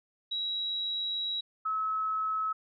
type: tone pair in turn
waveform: sine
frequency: 3871 / 1291.8 Hz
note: B7 / E6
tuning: -35 / -35 cents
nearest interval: octave + perfect fifth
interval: 1900 cents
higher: first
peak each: -30 / -28 dBFS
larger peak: second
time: 0.31-1.41 / 1.65-2.53 s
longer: first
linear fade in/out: 10 ms
effects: none